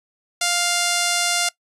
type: tone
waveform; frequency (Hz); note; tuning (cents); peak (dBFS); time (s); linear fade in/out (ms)
5% pulse; 700; F5; +4; -7; 0.41-1.49; 5
effects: noise-tail reverb RT60 0.1 s tail -20 dB re dry + resampled to 32000 Hz